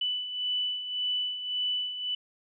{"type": "beating tone pair", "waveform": "sine", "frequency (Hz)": [2981, 2982.8], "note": ["F#7", "F#7"], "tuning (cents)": [12, 13], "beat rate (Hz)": 1.8, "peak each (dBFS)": [-36, -29], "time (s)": [0.01, 2.15], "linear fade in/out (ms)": 5, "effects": []}